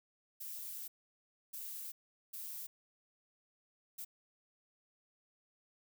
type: noise bursts at uneven times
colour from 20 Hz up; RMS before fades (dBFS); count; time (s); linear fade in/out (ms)
violet; -45; 4; 0.4-0.88 / 1.53-1.92 / 2.33-2.67 / 3.98-4.05; 10
effects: none